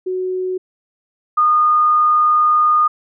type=tone pair in turn; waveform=sine; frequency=370 / 1224.6 Hz; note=F#4 / D#6; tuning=0 / -28 cents; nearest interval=octave + major sixth; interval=2072 cents; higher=second; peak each=-18 / -10 dBFS; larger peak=second; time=0.06-0.58 / 1.37-2.88 s; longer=second; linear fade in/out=10 ms; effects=none